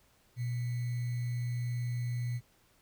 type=tone with sample-and-hold; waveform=sine; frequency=121.2 Hz; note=B2; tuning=32 cents flat; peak=-31 dBFS; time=0.36-2.41 s; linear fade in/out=50 ms; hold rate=2100 Hz; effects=pink hiss -67 dBFS RMS until 2.81 s